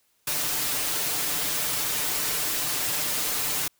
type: noise with comb filter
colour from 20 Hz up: white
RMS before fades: -27 dBFS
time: 0.27-3.68 s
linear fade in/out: 5 ms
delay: 6.7 ms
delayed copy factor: +0.85
effects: white hiss -68 dBFS RMS until 3.79 s